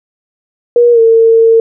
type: tone with pitch glide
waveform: sine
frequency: 478.3 to 453.8 Hz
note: A#4 to A#4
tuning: +44 to -47 cents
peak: -3 dBFS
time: 0.76-1.6 s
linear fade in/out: 2 ms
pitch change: -91 cents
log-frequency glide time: 0.92-1 s
effects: none